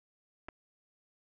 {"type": "clicks", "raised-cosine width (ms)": 0.5, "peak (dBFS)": -29, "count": 2, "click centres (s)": [0.485, 0.488], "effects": []}